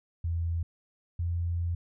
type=tone pair in turn; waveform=sine; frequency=84 / 85.72 Hz; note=E2 / F2; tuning=+33 / -32 cents; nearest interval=unison; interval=35 cents; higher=second; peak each=-27 dBFS; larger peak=neither; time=0.24-0.63 / 1.19-1.75 s; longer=second; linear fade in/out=5 ms; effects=none